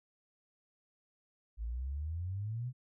sine exponential sweep, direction up, 53 to 130 Hz, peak -35 dBFS, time 1.57-2.73 s, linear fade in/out 50 ms, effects none

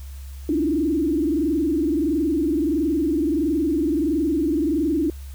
sine tone with frequency modulation, 311.1 Hz, D#4, in tune, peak -18 dBFS, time 0.49-5.1 s, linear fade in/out 2 ms, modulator 21.5 Hz, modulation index 1.5, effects added 68 Hz sine -33 dBFS peak until 5.34 s + white hiss -50 dBFS RMS until 5.34 s

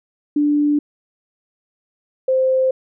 sine tone pair in turn, 293.7 / 521.5 Hz, D4 / C5, 0 / -6 cents, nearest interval minor seventh, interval 994 cents, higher second, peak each -13 dBFS, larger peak neither, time 0.36-0.79 / 2.28-2.71 s, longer neither, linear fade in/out 5 ms, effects none

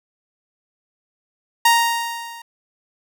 sawtooth tone with level ramp, 932.3 Hz, A#5, in tune, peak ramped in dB -6 to -32 dBFS, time 1.65-2.42 s, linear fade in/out 5 ms, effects none

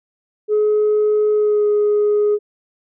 sine tone with pitch glide, 423.4 to 416.8 Hz, G#4 to G#4, +33 to +6 cents, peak -11 dBFS, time 0.48-2.39 s, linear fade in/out 50 ms, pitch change -27 cents, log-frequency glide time 1.33-1.66 s, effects tanh soft clip ceiling -10 dBFS

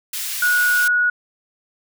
white high-pass noise, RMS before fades -26 dBFS, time 0.13-0.88 s, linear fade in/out 5 ms, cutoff 1900 Hz, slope 12 dB/octave
sine tone, 1459 Hz, F#6, 25 cents flat, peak -14 dBFS, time 0.42-1.1 s, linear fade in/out 5 ms
effects none

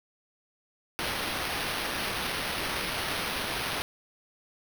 violet noise with sample-and-hold, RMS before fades -32 dBFS, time 0.99-3.82 s, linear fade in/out 0 ms, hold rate 7350 Hz, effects none

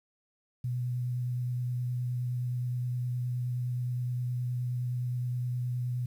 sine tone with vibrato, 123.7 Hz, B2, 3 cents sharp, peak -29 dBFS, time 0.64-6.06 s, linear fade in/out 5 ms, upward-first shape sine, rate 9.6 Hz, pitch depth 12 cents each way, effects 10-bit

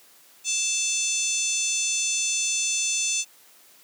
harmonic tone with a mistuned harmonic, 880 Hz, A5, in tune, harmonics 3 / 4 / 5 / 6 / 7 / 8 / 9 / 10, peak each -30 / -32 / -36 / -37 / -26 / -30 / -39 / -35 dBFS, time 0.44-3.25 s, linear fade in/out 50 ms, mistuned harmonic 8, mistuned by +18 cents, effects white hiss -54 dBFS RMS until 3.83 s + high-pass 200 Hz 12 dB/octave

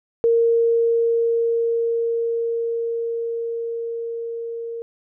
sine tone with level ramp, 463 Hz, A#4, 12 cents flat, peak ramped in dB -13 to -27 dBFS, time 0.24-4.82 s, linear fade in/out 0 ms, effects none

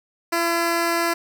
10% pulse tone, 338.1 Hz, E4, 44 cents sharp, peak -11 dBFS, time 0.32-1.14 s, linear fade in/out 10 ms, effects none

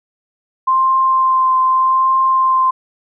sine tone with vibrato, 1046.5 Hz, C6, in tune, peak -10 dBFS, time 0.67-2.71 s, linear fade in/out 10 ms, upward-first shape triangle, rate 0.82 Hz, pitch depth 14 cents each way, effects none

